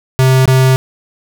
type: tone with dropouts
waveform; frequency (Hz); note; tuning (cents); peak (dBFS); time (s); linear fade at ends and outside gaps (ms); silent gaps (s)
square; 130.81; C3; 0; -7; 0.19-0.76; 0; 0.456-0.477
effects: 8-bit